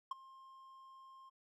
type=tone with ADSR envelope; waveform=triangle; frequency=1062 Hz; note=C6; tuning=25 cents sharp; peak=-32 dBFS; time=0.11-1.3 s; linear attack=5 ms; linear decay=17 ms; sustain=-21 dB; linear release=16 ms; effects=MP3 96 kbps